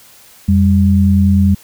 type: tone pair together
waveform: sine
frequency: 87.31 / 197.31 Hz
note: F2 / G3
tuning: 0 / +12 cents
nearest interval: octave + major second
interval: 1412 cents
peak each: -10 dBFS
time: 0.48-1.55 s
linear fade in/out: 10 ms
effects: white hiss -43 dBFS RMS until 1.63 s